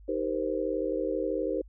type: chord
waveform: sine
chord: C minor seventh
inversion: first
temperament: just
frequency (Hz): 314 / 392.4 / 470.9 / 523.3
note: Eb4 / G4 / Bb4 / C5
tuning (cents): +16 / +2 / +18 / 0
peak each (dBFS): -33 / -33 / -33 / -32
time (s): 0.08-1.62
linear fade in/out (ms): 10
effects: added 50 Hz sine -48 dBFS peak until 1.68 s